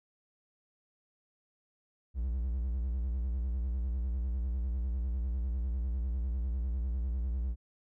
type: tone with vibrato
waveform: triangle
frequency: 61.74 Hz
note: B1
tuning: in tune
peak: -28 dBFS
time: 2.14-7.56 s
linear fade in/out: 50 ms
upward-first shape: sine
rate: 10 Hz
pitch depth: 170 cents each way
effects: none